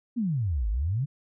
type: exponential two-way sweep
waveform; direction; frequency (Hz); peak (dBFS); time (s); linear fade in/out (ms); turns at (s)
sine; down then up; 254.5 to 49 to 150.1; -24; 0.16-1.06; 20; 0.69
effects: none